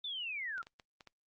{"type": "linear sweep", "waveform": "sine", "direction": "down", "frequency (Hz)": [3600, 1317], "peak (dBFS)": -37, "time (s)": [0.04, 0.62], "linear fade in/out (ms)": 5}
{"type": "clicks", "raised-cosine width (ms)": 0.2, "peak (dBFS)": -35, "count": 6, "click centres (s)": [0.58, 0.629, 0.669, 0.798, 1.008, 1.073]}
{"effects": ["noise-tail reverb RT60 0.1 s tail -23 dB re dry", "Opus 48 kbps"]}